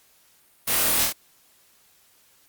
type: noise with echo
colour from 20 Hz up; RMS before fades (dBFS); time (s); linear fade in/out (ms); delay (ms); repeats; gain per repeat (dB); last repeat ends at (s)
white; -24; 0.67-1.05; 10; 26; 3; -2; 1.128
effects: white hiss -59 dBFS RMS until 2.48 s + Opus 48 kbps